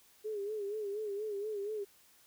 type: tone with vibrato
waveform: sine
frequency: 415.3 Hz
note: G#4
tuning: in tune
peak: -35 dBFS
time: 0.24-1.85 s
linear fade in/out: 20 ms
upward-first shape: sine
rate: 4.2 Hz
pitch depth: 84 cents each way
effects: white hiss -64 dBFS RMS until 2.26 s